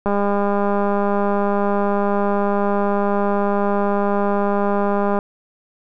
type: click train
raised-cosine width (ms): 1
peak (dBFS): -7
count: 1037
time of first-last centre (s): 0.06-5.189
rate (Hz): 202
effects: none